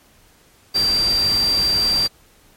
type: tone in noise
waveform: sine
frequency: 4708 Hz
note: D8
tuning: 3 cents sharp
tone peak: -15 dBFS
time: 0.74-2.08 s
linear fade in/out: 20 ms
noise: pink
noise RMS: -28 dBFS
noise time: 0.74-2.08 s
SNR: +10 dB
effects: pink hiss -53 dBFS RMS until 2.56 s + MP3 64 kbps